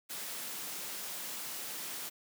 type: high-pass noise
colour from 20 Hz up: white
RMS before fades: -41 dBFS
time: 0.09-2.1 s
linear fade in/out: 20 ms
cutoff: 140 Hz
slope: 24 dB/octave
effects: none